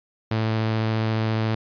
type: tone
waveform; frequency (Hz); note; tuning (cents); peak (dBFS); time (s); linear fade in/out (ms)
sawtooth; 110.7; A2; +11; -17; 0.31-1.55; 5
effects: resampled to 11025 Hz